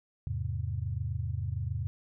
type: chord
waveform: sine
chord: E augmented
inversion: none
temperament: equal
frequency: 82.41 / 103.83 / 130.81 Hz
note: E2 / G#2 / B#2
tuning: 0 / 0 / 0 cents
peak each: -35 / -34 / -36 dBFS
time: 0.27-1.87 s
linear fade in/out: 0 ms
effects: none